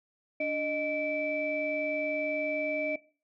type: tone cluster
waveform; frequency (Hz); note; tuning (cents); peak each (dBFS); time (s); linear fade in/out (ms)
sine; 291.7 / 618 / 2319; D4 / D#5 / D7; -12 / -12 / -22; -35 / -30 / -32; 0.4-2.96; 5
effects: noise-tail reverb RT60 0.4 s tail -21 dB re dry + tanh soft clip ceiling -19 dBFS